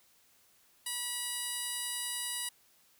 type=tone with band-pass filter; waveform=15% pulse; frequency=970 Hz; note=B5; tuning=31 cents flat; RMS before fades=-37 dBFS; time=0.86-2.49 s; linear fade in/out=5 ms; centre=10000 Hz; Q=0.98; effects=white hiss -66 dBFS RMS until 2.99 s